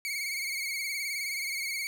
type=tone with vibrato; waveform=sawtooth; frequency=2206 Hz; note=C#7; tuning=9 cents flat; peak=-28 dBFS; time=0.05-1.87 s; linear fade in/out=0 ms; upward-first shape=sine; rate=19 Hz; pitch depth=69 cents each way; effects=none